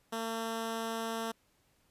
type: tone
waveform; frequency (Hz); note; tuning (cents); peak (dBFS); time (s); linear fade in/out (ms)
10% pulse; 226.4; A3; +50; -26; 0.12-1.32; 10
effects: pink hiss -71 dBFS RMS until 1.9 s + resampled to 32000 Hz